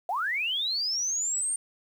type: linear sweep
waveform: sine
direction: up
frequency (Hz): 659.3 to 8870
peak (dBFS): -26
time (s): 0.09-1.56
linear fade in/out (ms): 2
effects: 9-bit